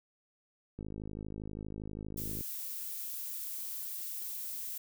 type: click train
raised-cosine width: 3 ms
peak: -29 dBFS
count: 86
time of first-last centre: 0.79-2.409 s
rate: 52.5 Hz
type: noise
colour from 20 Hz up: violet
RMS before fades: -40 dBFS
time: 2.17-4.78 s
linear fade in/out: 5 ms
effects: none